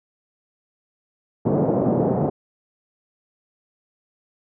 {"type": "band-pass noise", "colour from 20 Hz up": "pink", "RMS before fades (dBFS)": -20, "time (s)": [1.45, 2.3], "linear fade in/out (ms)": 10, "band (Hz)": [140, 690], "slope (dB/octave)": 24, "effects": []}